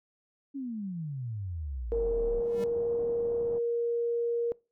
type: exponential sweep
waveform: sine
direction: down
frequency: 285.8 to 30.23 Hz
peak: -33 dBFS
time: 0.54-2.41 s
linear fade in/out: 20 ms
type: tone with pitch glide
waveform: sine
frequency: 464.1 to 470.3 Hz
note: A#4 to A#4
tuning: -8 to +15 cents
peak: -26 dBFS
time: 1.92-4.52 s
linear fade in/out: 0 ms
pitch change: +23 cents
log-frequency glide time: 2.23-2.34 s
type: low-pass noise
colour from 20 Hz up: white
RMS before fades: -45 dBFS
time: 1.92-3.59 s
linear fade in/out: 10 ms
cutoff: 660 Hz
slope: 24 dB/octave
type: tone with exponential growth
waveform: square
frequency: 196 Hz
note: G3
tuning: in tune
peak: -35 dBFS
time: 2.38-2.64 s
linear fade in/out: 2 ms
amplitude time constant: 55 ms
effects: noise-tail reverb RT60 0.3 s tail -24 dB re dry